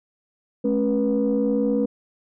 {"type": "tone cluster", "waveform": "sine", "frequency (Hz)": [213.9, 273.4, 484.7], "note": ["A3", "C#4", "B4"], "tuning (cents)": [-49, -24, -32], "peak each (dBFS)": -22, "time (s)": [0.64, 1.86], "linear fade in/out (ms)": 10, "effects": ["tanh soft clip ceiling -12 dBFS"]}